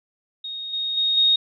sine tone with level steps, 3729 Hz, A#7, in tune, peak -29 / -23 / -18 / -14 dBFS, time 0.44-1.36 s, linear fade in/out 5 ms, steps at 0.73 / 0.97 / 1.17 s, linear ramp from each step 5 ms, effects none

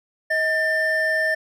triangle tone pair together, 632.5 / 1789 Hz, D#5 / A6, +28 / +28 cents, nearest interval octave + tritone, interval 1800 cents, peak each -22 / -18 dBFS, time 0.3-1.35 s, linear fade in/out 10 ms, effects none

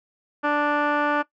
15% pulse tone with low-pass filter, 293.7 Hz, D4, in tune, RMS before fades -22 dBFS, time 0.43-1.23 s, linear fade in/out 20 ms, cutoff 1700 Hz, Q 3.9, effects noise-tail reverb RT60 0.1 s tail -18 dB re dry

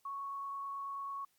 sine tone with frequency modulation, 1108.7 Hz, C#6, in tune, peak -38 dBFS, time 0.05-1.25 s, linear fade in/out 5 ms, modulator 29.2 Hz, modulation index 0.33, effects white hiss -74 dBFS RMS until 1.38 s + MP3 96 kbps

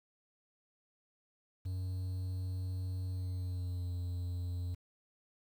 triangle tone with pitch glide, 92.5 to 88.78 Hz, F#2 to F2, 0 to +29 cents, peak -33 dBFS, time 1.65-4.75 s, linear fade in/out 10 ms, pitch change -71 cents, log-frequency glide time 3.09-3.92 s, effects 10-bit

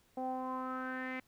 sawtooth tone with low-pass filter sweep, 257.7 Hz, C4, 26 cents flat, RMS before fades -39 dBFS, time 0.17-1.2 s, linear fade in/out 5 ms, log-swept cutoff 690 to 2200 Hz, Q 6.1, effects pink hiss -70 dBFS RMS until 1.27 s

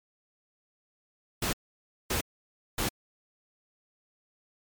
pink noise bursts, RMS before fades -29 dBFS, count 3, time 1.42-2.89 s, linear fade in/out 5 ms, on 110 ms, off 570 ms, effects MP3 96 kbps

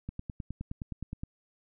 click train, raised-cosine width 5 ms, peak -24 dBFS, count 12, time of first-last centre 0.09-1.235 s, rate 9.61 Hz, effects none

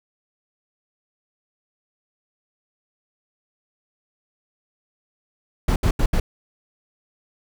brown noise bursts at uneven times, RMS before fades -17 dBFS, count 4, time 5.68-5.76 / 5.83-5.91 / 5.99-6.06 / 6.13-6.2 s, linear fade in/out 5 ms, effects none

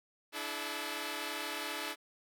5% pulse chord, D suspended second, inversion none, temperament equal with one note detuned, 293.7 / 329.6 / 429 Hz, D4 / E4 / A4, 0 / 0 / -44 cents, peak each -30 dBFS, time 0.32-1.96 s, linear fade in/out 50 ms, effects none

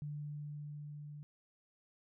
sine tone with level ramp, 147.6 Hz, D3, 9 cents sharp, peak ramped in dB -39 to -46 dBFS, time 0.02-1.23 s, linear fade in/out 0 ms, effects none

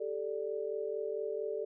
sine chord, G suspended second, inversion none, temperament equal with one note detuned, 395.6 / 440 / 587.3 Hz, G4 / A4 / D5, +16 / 0 / 0 cents, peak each -39 / -36 / -40 dBFS, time 0-1.65 s, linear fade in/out 10 ms, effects none

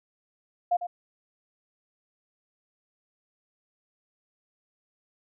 sine tone with echo, 706 Hz, F5, 19 cents sharp, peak -20 dBFS, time 0.71-0.77 s, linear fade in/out 10 ms, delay 100 ms, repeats 1, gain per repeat -10 dB, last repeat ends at 0.87 s, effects none

